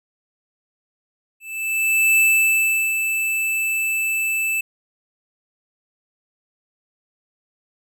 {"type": "tone with ADSR envelope", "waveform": "square", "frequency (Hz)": 2637, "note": "E7", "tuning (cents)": 0, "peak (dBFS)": -13, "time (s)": [1.4, 4.61], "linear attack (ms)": 780, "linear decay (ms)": 750, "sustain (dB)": -7, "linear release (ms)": 6, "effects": []}